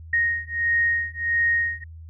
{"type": "beating tone pair", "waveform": "sine", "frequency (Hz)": [1864.7, 1866.2], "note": ["A#6", "A#6"], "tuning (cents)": [0, 1], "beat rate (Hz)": 1.5, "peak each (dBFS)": -23, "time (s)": [0.13, 1.84], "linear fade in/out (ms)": 5, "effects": ["added 81 Hz sine -38 dBFS peak until 2.09 s"]}